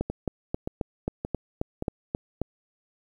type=two click trains; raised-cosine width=2 ms; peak=-16 / -13 dBFS; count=4 / 10; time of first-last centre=0.1-1.824 / 0.01-2.416 s; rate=1.74 / 3.74 Hz; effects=9-bit